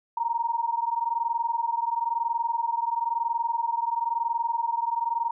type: tone pair together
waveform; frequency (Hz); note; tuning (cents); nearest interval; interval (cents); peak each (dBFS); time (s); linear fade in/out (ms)
sine; 922 / 943; A#5 / A#5; -19 / +20; unison; 39; -27; 0.17-5.31; 5
effects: none